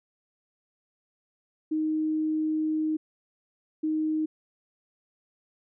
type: tone pair in turn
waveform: sine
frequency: 311.6 / 311.6 Hz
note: D#4 / D#4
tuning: +3 / +3 cents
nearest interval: unison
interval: 0 cents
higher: neither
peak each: -24 dBFS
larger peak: neither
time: 1.71-2.97 / 3.83-4.26 s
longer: first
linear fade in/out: 10 ms
effects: none